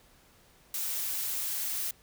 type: noise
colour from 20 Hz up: blue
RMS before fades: -33 dBFS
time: 0.74-1.91 s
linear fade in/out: 2 ms
effects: pink hiss -61 dBFS RMS until 2.02 s